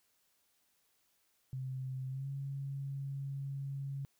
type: tone with pitch glide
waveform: sine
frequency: 130.81 to 138.03 Hz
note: C3 to C#3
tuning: 0 to -7 cents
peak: -37 dBFS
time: 1.53-4.05 s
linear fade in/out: 0 ms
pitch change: +93 cents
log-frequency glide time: 2.09-2.28 s
effects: white hiss -75 dBFS RMS until 4.19 s